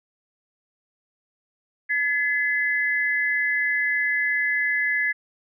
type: tone pair together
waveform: sine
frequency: 1707.9 / 2031 Hz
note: G#6 / B6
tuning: +48 / +48 cents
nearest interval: minor third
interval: 300 cents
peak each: -23 dBFS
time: 1.89-5.13 s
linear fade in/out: 20 ms
effects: none